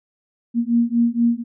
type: beating tone pair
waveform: sine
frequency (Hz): 233.1 / 237.3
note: A#3 / A#3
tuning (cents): 0 / +31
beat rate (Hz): 4.2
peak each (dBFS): -18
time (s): 0.54-1.44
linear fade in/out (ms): 50
effects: none